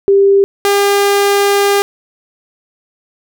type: tone pair in turn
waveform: sine / sawtooth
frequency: 395.6 / 402.3 Hz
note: G4 / G4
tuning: +16 / +45 cents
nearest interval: unison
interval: 29 cents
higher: second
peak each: -5 dBFS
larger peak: neither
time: 0.08-0.44 / 0.65-1.82 s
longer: second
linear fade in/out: 0 ms
effects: none